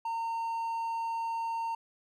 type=tone; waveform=triangle; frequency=915 Hz; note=A#5; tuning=32 cents flat; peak=-29 dBFS; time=0.05-1.75 s; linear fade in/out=5 ms; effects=none